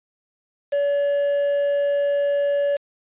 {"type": "tone with quantisation", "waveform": "triangle", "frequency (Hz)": 570, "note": "C#5", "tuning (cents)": 48, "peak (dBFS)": -16, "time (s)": [0.72, 2.77], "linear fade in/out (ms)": 10, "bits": 6, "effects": ["resampled to 8000 Hz"]}